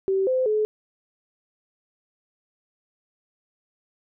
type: tone with pitch steps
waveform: sine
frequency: 385.2 / 515 / 427.8 Hz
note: G4 / C5 / A4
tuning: -30 / -28 / -49 cents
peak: -19 dBFS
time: 0.08-0.65 s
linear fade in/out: 0 ms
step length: 190 ms
effects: none